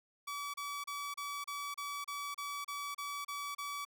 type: tone bursts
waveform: sawtooth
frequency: 1145 Hz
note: D6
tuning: 44 cents flat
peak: -35 dBFS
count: 12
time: 0.27-3.851 s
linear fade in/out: 10 ms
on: 270 ms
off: 31 ms
effects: none